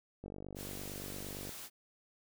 click train, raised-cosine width 2 ms, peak -32 dBFS, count 62, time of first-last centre 0.24-1.493 s, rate 48.7 Hz
white noise, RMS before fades -47 dBFS, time 0.55-1.7 s, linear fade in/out 50 ms
effects none

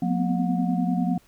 sine tone cluster, 179.9 / 224.7 / 245.5 / 255.6 / 723 Hz, F#3 / A3 / B3 / C4 / F#5, -48 / +37 / -10 / -40 / -40 cents, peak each -24 / -30 / -26 / -31 / -32 dBFS, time 0.02-1.18 s, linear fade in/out 5 ms, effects pink hiss -59 dBFS RMS until 1.27 s

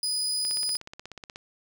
30% pulse tone, 4969 Hz, D#8, 3 cents flat, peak -23 dBFS, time 0.03-0.77 s, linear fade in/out 2 ms
click train, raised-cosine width 0.2 ms, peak -23 dBFS, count 16, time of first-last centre 0.45-1.359 s, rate 16.5 Hz
effects none

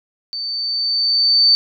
sine tone with level ramp, 4559 Hz, C#8, 48 cents sharp, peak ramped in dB -23 to -8 dBFS, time 0.33-1.55 s, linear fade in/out 0 ms, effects none

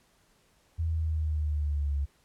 sine exponential sweep, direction down, 82.41 to 69.9 Hz, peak -26 dBFS, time 0.78-2.06 s, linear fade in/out 20 ms, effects pink hiss -66 dBFS RMS until 2.24 s + low-pass 12000 Hz 12 dB/octave

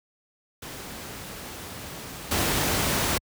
pink noise with level steps, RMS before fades -38 / -24 dBFS, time 0.62-3.18 s, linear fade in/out 5 ms, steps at 2.31 s, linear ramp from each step 5 ms, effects high-pass 60 Hz 12 dB/octave

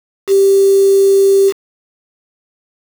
sine tone with quantisation, 392 Hz, G4, in tune, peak -6 dBFS, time 0.27-1.53 s, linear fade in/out 50 ms, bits 4, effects none

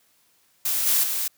blue noise with level steps, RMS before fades -24 / -20 / -26 dBFS, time 0.65-1.28 s, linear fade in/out 5 ms, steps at 0.86 / 1.03 s, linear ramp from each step 10 ms, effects white hiss -63 dBFS RMS until 1.37 s + high-pass 60 Hz 12 dB/octave

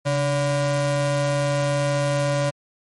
square ring-modulated tone, 216.5 Hz, A3, 28 cents flat, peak -17 dBFS, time 0.05-2.51 s, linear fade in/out 20 ms, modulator 355 Hz, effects MP3 48 kbps

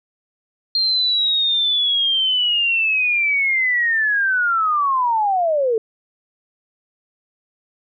sine linear sweep, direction down, 4210 to 430 Hz, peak -15 dBFS, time 0.75-5.78 s, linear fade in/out 2 ms, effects none

